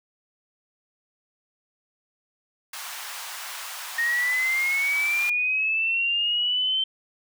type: high-pass noise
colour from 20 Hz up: pink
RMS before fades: -36 dBFS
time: 2.73-5.3 s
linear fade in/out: 5 ms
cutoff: 870 Hz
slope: 24 dB/octave
type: linear sweep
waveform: sine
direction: up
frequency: 1849 to 3107 Hz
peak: -21 dBFS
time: 3.98-6.84 s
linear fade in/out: 5 ms
effects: none